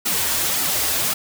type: noise with flanger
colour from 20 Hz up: white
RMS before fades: -21 dBFS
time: 0.05-1.14 s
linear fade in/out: 10 ms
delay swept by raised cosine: 1.8 to 6 ms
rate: 1.8 Hz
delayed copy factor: -0.75
effects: none